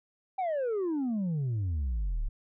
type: exponential sweep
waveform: sine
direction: down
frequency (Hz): 784 to 32.7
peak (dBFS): -25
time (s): 0.38-2.29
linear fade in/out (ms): 10
effects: tanh soft clip ceiling -27 dBFS